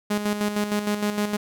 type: tone with tremolo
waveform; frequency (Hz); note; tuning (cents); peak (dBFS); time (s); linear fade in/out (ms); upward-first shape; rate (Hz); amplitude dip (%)
sawtooth; 207.7; G#3; 0; -17; 0.1-1.37; 10; square; 6.5; 55
effects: none